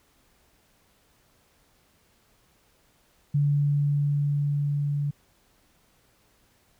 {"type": "tone with level ramp", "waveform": "sine", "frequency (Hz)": 144.3, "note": "D3", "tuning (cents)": -30, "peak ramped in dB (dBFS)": [-19, -24], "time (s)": [3.34, 5.11], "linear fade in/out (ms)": 10, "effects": ["pink hiss -64 dBFS RMS until 6.79 s"]}